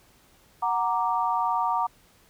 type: chord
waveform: sine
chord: Gb augmented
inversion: none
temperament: equal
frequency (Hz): 740 / 932.3 / 1174.7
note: Gb5 / Bb5 / D6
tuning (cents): 0 / 0 / 0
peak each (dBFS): -28 / -25 / -28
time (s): 0.62-1.87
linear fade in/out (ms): 10
effects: pink hiss -59 dBFS RMS until 2.29 s